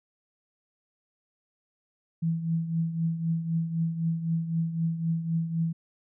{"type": "tone with tremolo", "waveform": "sine", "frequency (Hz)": 164.7, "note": "E3", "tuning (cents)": -1, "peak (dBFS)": -22, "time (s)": [2.22, 5.73], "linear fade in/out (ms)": 10, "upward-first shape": "triangle", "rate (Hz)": 3.9, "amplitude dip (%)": 70, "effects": []}